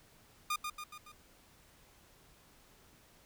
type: tone with echo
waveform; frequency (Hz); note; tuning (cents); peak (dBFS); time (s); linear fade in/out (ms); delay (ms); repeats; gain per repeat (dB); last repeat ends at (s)
sawtooth; 1216; D#6; -40; -28; 0.5-0.56; 5; 140; 4; -5; 1.12
effects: pink hiss -63 dBFS RMS until 3.25 s